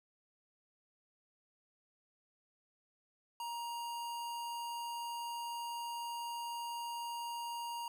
square tone, 942 Hz, A#5, 18 cents sharp, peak -40 dBFS, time 3.4-7.88 s, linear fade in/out 2 ms, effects none

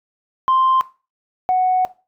sine tone pair in turn, 1046.5 / 740 Hz, C6 / F#5, 0 / 0 cents, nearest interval tritone, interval 600 cents, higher first, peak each -11 / -12 dBFS, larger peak first, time 0.48-0.81 / 1.49-1.85 s, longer second, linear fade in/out 0 ms, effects noise-tail reverb RT60 0.3 s tail -18 dB re dry + tanh soft clip ceiling -9 dBFS

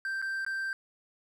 triangle tone with dropouts, 1568 Hz, G6, in tune, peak -29 dBFS, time 0.05-0.73 s, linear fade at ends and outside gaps 1 ms, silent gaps 0.217-0.224 / 0.449-0.464 s, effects none

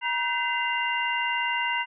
sine tone cluster, 954 / 1535 / 2040 / 2791 Hz, A#5 / G6 / C7 / F7, +40 / -37 / -44 / -2 cents, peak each -28 / -33 / -29 / -30 dBFS, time 0.01-1.86 s, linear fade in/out 50 ms, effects none

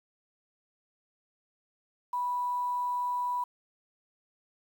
sine tone with quantisation, 982 Hz, B5, 10 cents flat, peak -28 dBFS, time 2.13-3.44 s, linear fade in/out 5 ms, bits 9, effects none

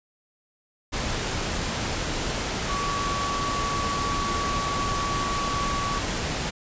sine tone in noise, 1134 Hz, C#6, 39 cents sharp, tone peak -27 dBFS, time 2.68-6 s, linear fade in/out 20 ms, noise pink, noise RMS -28 dBFS, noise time 0.92-6.51 s, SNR -2 dB, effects resampled to 16000 Hz

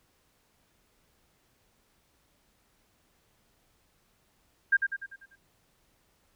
sine tone with echo, 1600 Hz, G6, 35 cents sharp, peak -18 dBFS, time 4.72-4.77 s, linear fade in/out 10 ms, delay 98 ms, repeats 6, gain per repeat -6 dB, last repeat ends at 5.358 s, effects pink hiss -69 dBFS RMS until 6.35 s

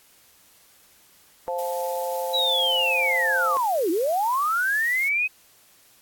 harmonic tone, 174.61 Hz, F3, in tune, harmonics 3 / 4 / 5, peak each -27 / -32 / -30 dBFS, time 1.48-3.57 s, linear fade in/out 0 ms
blue noise, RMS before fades -39 dBFS, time 1.58-5.09 s, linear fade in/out 10 ms
sine linear two-way sweep, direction down then up, 3951 to 311.1 to 2555 Hz, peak -20 dBFS, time 2.33-5.28 s, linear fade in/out 20 ms, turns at 3.9 s
effects white hiss -56 dBFS RMS until 6.01 s + AAC 64 kbps

